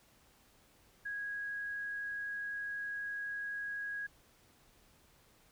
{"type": "tone", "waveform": "sine", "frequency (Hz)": 1652, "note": "G#6", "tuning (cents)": -10, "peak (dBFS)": -37, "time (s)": [1.05, 4.07], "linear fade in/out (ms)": 10, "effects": ["pink hiss -66 dBFS RMS until 5.51 s"]}